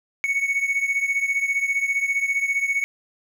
triangle beating tone pair, 2217 / 2232 Hz, C#7 / C#7, 0 / +11 cents, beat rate 15 Hz, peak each -20 / -24 dBFS, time 0.24-2.84 s, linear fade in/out 0 ms, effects none

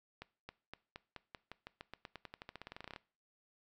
accelerating click train, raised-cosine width 0.3 ms, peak -30 dBFS, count 27, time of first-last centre 0.22-2.962 s, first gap 270 ms, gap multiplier 0.91, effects noise-tail reverb RT60 0.4 s tail -20 dB re dry

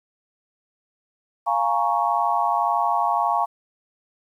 sine chord, Bb minor seventh, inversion second, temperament equal, 698.5 / 830.6 / 932.3 / 1108.7 Hz, F5 / Ab5 / Bb5 / Db6, 0 / 0 / 0 / 0 cents, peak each -24 dBFS, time 1.46-3.46 s, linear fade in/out 20 ms, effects 9-bit

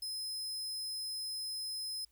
sawtooth tone, 5100 Hz, D#8, 42 cents sharp, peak -35 dBFS, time 0.02-2.05 s, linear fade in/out 5 ms, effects added 55 Hz sine -70 dBFS peak until 2.11 s + white hiss -75 dBFS RMS until 2.11 s

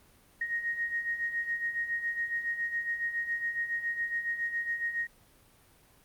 sine beating tone pair, 1864.7 / 1871.9 Hz, A#6 / A#6, 0 / +7 cents, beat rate 7.2 Hz, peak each -37 / -31 dBFS, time 0.41-5.07 s, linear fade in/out 5 ms, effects pink hiss -61 dBFS RMS until 6.04 s + Opus 32 kbps

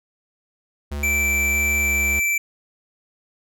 square tone with vibrato, 71 Hz, C#2, 42 cents sharp, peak -26 dBFS, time 0.91-2.2 s, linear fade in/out 10 ms, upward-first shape square, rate 1.6 Hz, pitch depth 30 cents each way
square tone, 2333 Hz, D7, 12 cents flat, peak -19 dBFS, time 1.03-2.38 s, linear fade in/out 5 ms
effects none

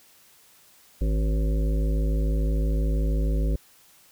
harmonic tone with a mistuned harmonic, 53.1 Hz, G#1, 39 cents sharp, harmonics 1 / 3 / 5 / 7 / 9 / 10, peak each -21 / -31 / -35 / -38 / -40 / -41 dBFS, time 1.01-3.56 s, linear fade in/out 5 ms, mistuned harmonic 10, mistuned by +64 cents, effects white hiss -56 dBFS RMS until 4.11 s

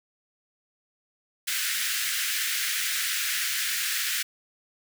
pink high-pass noise, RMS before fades -28 dBFS, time 1.47-4.23 s, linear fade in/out 10 ms, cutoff 1500 Hz, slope 48 dB/octave, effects none

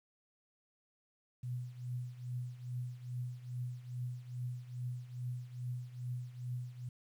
sine tone with tremolo, 123.8 Hz, B2, 5 cents sharp, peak -35 dBFS, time 1.43-6.89 s, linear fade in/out 5 ms, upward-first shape triangle, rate 2.4 Hz, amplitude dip 85%, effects 11-bit

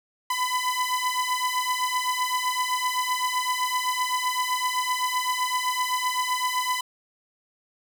sawtooth beating tone pair, 1000 / 1007.8 Hz, B5 / B5, +21 / +35 cents, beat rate 7.8 Hz, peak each -23 dBFS, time 0.3-6.81 s, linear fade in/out 5 ms, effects none

